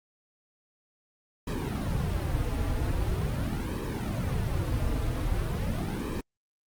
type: noise with flanger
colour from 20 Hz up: brown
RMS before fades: -29 dBFS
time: 1.47-6.21 s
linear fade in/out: 5 ms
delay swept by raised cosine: 1.4 to 5.5 ms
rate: 0.43 Hz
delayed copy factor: -0.75
effects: Opus 48 kbps